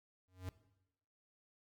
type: tone with exponential growth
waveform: square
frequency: 92.3 Hz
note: F#2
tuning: 4 cents flat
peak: -39 dBFS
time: 0.28-0.49 s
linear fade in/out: 0 ms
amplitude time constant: 45 ms
effects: noise-tail reverb RT60 0.9 s tail -17 dB re dry